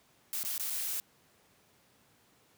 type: noise with dropouts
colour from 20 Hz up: blue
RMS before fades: -35 dBFS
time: 0.33-1 s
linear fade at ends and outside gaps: 0 ms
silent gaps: 0.431-0.449 / 0.579-0.597 / 0.7-0.704 s
effects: pink hiss -66 dBFS RMS until 2.57 s + high-pass 100 Hz 12 dB/octave